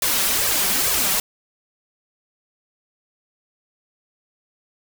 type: noise with flanger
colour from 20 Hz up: white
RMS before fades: -20 dBFS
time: 0.02-1.2 s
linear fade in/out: 2 ms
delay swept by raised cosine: 1.7 to 5.3 ms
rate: 2.3 Hz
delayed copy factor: +1
effects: none